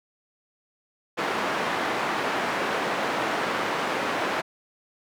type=band-pass noise; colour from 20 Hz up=white; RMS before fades=-27 dBFS; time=1.17-4.42 s; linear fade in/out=20 ms; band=220 to 1500 Hz; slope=12 dB/octave; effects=none